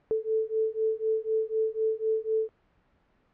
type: beating tone pair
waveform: sine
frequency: 438.4 / 442.4 Hz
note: A4 / A4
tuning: -6 / +9 cents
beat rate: 4 Hz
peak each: -28 dBFS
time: 0.11-2.49 s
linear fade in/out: 0 ms
effects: pink hiss -67 dBFS RMS until 3.33 s + low-pass 2000 Hz 12 dB/octave